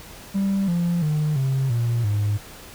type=tone with pitch steps; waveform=triangle; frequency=196 / 172.61 / 152.01 / 133.87 / 117.9 / 103.83 Hz; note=G3 / F3 / D#3 / C3 / A#2 / G#2; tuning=0 / -20 / -40 / +40 / +20 / 0 cents; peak=-16 dBFS; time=0.34-2.38 s; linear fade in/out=20 ms; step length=340 ms; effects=tanh soft clip ceiling -14 dBFS + pink hiss -42 dBFS RMS until 2.74 s